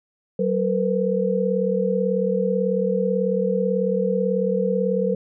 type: tone cluster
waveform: sine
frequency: 188.7 / 461.8 / 500 Hz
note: F#3 / A#4 / B4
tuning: +34 / -16 / +21 cents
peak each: -23 dBFS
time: 0.39-5.15 s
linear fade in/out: 5 ms
effects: none